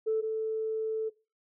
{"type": "tone pair in turn", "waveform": "sine", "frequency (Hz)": [440, 440], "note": ["A4", "A4"], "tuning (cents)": [0, 0], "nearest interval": "unison", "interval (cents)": 0, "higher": "neither", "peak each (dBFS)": [-24, -28], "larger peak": "first", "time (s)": [[0.06, 0.22], [0.22, 1.1]], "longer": "second", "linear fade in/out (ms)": 20, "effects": ["noise-tail reverb RT60 0.3 s tail -20 dB re dry", "tanh soft clip ceiling -20 dBFS"]}